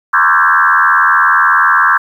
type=tone with frequency modulation; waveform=sine; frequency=1350 Hz; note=E6; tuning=41 cents sharp; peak=-6 dBFS; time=0.13-1.98 s; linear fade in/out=10 ms; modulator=83.7 Hz; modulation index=4; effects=7-bit